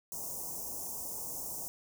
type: band-stop noise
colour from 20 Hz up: white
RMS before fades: -40 dBFS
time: 0.12-1.68 s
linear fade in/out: 0 ms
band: 1000 to 5700 Hz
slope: 48 dB/octave
effects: none